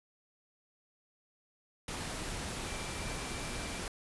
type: tone in noise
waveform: sine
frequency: 2349 Hz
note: D7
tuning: in tune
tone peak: -49 dBFS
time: 2.66-3.79 s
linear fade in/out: 2 ms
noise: pink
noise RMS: -39 dBFS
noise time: 1.88-3.88 s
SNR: -13 dB
effects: resampled to 24000 Hz